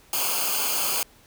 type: noise with comb filter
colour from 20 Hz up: white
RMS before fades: -25 dBFS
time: 0.13-1.03 s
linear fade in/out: 2 ms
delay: 0.53 ms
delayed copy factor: -0.8
effects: pink hiss -55 dBFS RMS until 1.26 s